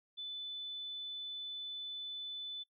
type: tone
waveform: sine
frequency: 3500 Hz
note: A7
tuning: 10 cents flat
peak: -40 dBFS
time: 0.17-2.64 s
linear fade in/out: 20 ms
effects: noise-tail reverb RT60 0.1 s tail -19 dB re dry